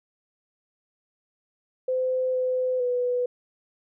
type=tone with pitch steps; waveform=sine; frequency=513 / 509 / 493.4 Hz; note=C5 / C5 / B4; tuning=-34 / -48 / -2 cents; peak=-22 dBFS; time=1.88-3.26 s; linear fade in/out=5 ms; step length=460 ms; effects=none